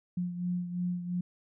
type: beating tone pair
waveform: sine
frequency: 177.3 / 180.2 Hz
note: F3 / F#3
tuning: +26 / -45 cents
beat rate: 2.9 Hz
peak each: -31 / -38 dBFS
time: 0.17-1.21 s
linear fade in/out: 5 ms
effects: none